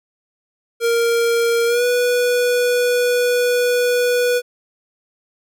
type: tone with pitch glide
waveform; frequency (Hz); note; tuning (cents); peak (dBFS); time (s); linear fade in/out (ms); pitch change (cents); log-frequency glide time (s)
square; 466.2 to 489.7; A#4 to B4; 0 to -15; -15; 0.8-4.42; 50; +85; 1.66-1.84
effects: none